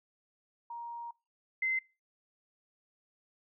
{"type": "tone pair in turn", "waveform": "sine", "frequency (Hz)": [940, 2066], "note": ["A#5", "C7"], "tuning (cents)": [14, -22], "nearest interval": "octave + major second", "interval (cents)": 1364, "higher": "second", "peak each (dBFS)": [-39, -28], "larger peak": "second", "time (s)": [[0.7, 1.11], [1.62, 1.79]], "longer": "first", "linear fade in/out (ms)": 5, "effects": ["noise-tail reverb RT60 0.3 s tail -25 dB re dry"]}